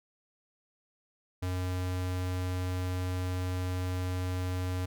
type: tone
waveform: square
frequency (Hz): 91.3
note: F#2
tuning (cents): -23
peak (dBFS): -31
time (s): 1.42-4.86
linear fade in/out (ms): 10
effects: none